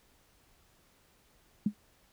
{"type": "tone with exponential decay", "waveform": "sine", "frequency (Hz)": 207.7, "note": "G#3", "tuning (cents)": 0, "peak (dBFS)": -21, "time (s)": [1.66, 1.74], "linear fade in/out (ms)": 5, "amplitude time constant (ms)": 16, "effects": ["pink hiss -66 dBFS RMS until 2.12 s"]}